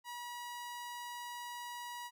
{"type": "tone", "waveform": "sawtooth", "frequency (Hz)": 965, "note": "B5", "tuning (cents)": -40, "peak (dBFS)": -39, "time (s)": [0.04, 2.11], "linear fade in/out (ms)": 50, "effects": []}